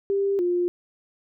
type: tone pair in turn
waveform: sine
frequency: 396.3 / 353.1 Hz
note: G4 / F4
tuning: +19 / +19 cents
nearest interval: major second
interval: 200 cents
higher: first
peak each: -20 dBFS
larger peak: neither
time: 0.1-0.39 / 0.39-0.68 s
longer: neither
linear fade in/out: 0 ms
effects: none